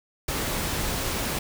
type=noise; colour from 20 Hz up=pink; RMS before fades=-28 dBFS; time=0.28-1.39 s; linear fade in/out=5 ms; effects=none